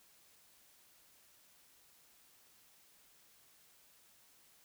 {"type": "silence", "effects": ["white hiss -66 dBFS RMS until 4.64 s"]}